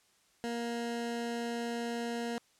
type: tone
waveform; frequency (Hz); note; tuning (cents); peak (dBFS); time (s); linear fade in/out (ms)
20% pulse; 235.1; A#3; +15; -29; 0.44-2.38; 0
effects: white hiss -68 dBFS RMS until 2.59 s + low-pass 9000 Hz 12 dB/octave